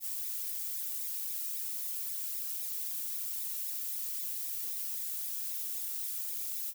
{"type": "noise with flanger", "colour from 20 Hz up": "violet", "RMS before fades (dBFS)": -37, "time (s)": [0, 6.74], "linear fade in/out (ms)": 50, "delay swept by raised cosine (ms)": [0.66, 1.96], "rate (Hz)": 3.8, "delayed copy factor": -0.65, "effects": []}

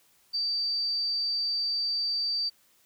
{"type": "tone", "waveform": "sine", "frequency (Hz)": 4642, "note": "D8", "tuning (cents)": -21, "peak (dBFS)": -26, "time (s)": [0.33, 2.5], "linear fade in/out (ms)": 20, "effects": ["white hiss -64 dBFS RMS until 2.85 s"]}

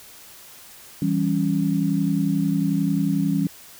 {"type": "chord", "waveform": "sine", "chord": "C# diminished", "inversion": "first", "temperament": "equal", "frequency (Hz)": [164.81, 196, 277.2], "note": ["E3", "G3", "C#4"], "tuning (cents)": [0, 0, 0], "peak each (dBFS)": -23, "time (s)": [1.02, 3.47], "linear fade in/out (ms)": 2, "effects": ["white hiss -45 dBFS RMS until 3.79 s"]}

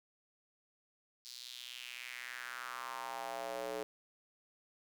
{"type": "tone with high-pass filter sweep", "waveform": "square", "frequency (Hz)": 61.74, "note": "B1", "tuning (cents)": 0, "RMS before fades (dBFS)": -44, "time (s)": [1.25, 3.83], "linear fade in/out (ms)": 0, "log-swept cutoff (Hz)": [4700, 450], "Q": 3.3, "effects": []}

